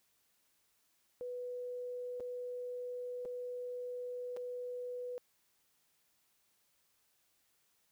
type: tone with dropouts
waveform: sine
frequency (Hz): 493.9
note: B4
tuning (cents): 0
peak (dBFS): -39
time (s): 1.21-5.18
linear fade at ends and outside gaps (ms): 0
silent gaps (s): 2.199-2.205 / 3.251-3.256 / 4.365-4.37
effects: white hiss -75 dBFS RMS until 7.91 s